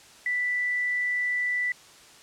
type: tone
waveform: sine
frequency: 1975.5 Hz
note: B6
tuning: in tune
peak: -24 dBFS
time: 0.26-1.72 s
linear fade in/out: 2 ms
effects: white hiss -51 dBFS RMS until 2.22 s + low-pass 8000 Hz 12 dB/octave